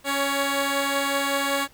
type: tone pair together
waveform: 10% pulse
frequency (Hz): 277.2 / 559.7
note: C#4 / C#5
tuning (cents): 0 / +17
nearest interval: octave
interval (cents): 1217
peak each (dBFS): -17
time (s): 0.04-1.68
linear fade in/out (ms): 50
effects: pink hiss -55 dBFS RMS until 1.73 s